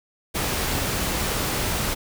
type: noise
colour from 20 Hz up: pink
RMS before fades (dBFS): -25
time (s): 0.34-1.95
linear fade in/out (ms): 20
effects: none